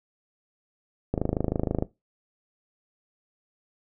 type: click train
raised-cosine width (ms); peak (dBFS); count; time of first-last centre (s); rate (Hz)
2; -11; 19; 1.14-1.824; 26.3
effects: noise-tail reverb RT60 0.2 s tail -17 dB re dry